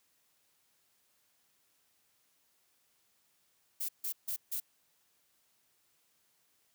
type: noise bursts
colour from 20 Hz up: violet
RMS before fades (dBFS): -36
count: 4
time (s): 3.8-4.602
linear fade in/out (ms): 10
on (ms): 88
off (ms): 150
effects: white hiss -73 dBFS RMS until 6.74 s + high-pass 60 Hz 12 dB/octave

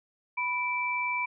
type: tone pair together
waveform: sine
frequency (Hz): 987.8 / 2330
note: B5 / D7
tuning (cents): 0 / -14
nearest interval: octave + minor third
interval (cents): 1486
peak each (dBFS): -31 / -29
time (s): 0.37-1.26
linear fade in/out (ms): 10
effects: none

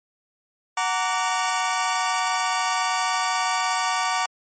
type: chord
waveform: sawtooth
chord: Gb augmented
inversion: none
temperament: just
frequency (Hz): 740 / 925 / 1156.2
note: Gb5 / Bb5 / D6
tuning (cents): 0 / -14 / -27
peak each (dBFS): -22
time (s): 0.77-4.26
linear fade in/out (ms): 5
effects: MP3 32 kbps

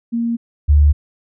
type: tone pair in turn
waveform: sine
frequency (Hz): 233.1 / 73.42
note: A#3 / D2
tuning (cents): 0 / 0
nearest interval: octave + minor sixth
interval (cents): 2000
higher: first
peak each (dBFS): -16 / -7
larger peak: second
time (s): 0.12-0.37 / 0.68-0.93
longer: neither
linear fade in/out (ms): 20
effects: none

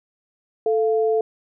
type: tone pair together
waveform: sine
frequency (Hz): 440 / 692.6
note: A4 / F5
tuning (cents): 0 / -15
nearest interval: minor sixth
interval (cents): 785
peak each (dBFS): -17 / -25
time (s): 0.66-1.21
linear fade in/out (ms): 2
effects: none

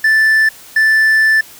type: tone pair in turn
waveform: triangle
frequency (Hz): 1760 / 1760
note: A6 / A6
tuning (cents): 0 / 0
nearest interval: unison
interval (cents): 0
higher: neither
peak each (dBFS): -6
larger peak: neither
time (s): 0.04-0.49 / 0.76-1.41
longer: second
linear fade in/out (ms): 5
effects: white hiss -38 dBFS RMS until 1.59 s

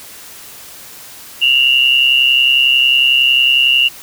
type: tone pair together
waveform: sine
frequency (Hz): 2753 / 2884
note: F7 / F#7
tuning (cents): -25 / -45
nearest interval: minor second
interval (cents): 80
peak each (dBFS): -11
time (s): 1.41-3.89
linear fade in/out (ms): 20
effects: white hiss -35 dBFS RMS until 4.02 s

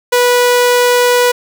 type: tone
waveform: sawtooth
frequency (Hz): 490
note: B4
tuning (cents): -14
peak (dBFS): -4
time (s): 0.12-1.32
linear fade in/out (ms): 10
effects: none

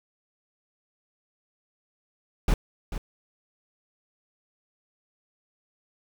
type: noise with echo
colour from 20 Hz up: brown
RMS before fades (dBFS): -20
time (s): 2.48-2.54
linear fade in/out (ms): 2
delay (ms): 440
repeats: 1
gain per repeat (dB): -11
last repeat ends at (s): 2.98
effects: none

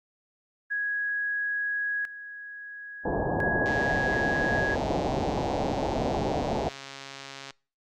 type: tone with tremolo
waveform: sine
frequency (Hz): 1661.2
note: G#6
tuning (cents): 0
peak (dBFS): -26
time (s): 0.7-4.76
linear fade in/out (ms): 20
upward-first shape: square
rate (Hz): 0.37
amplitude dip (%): 75
type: low-pass noise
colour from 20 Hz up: white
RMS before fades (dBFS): -28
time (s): 3.05-6.69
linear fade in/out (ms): 5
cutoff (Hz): 860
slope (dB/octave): 48
type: click train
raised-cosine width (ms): 0.2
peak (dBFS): -23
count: 528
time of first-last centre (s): 3.66-7.507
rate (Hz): 137
effects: noise-tail reverb RT60 0.4 s tail -26 dB re dry + Opus 32 kbps

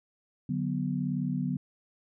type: chord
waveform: sine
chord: B minor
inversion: first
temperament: equal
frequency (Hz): 146.83 / 185 / 246.9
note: D3 / F#3 / B3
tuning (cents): 0 / 0 / 0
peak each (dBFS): -32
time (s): 0.49-1.57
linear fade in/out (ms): 5
effects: none

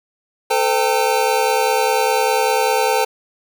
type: tone cluster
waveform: square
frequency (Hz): 441 / 511 / 795 / 900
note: A4 / C5 / G5 / A5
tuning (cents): +4 / -41 / +24 / +39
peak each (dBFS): -21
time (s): 0.5-3.05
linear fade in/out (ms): 10
effects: none

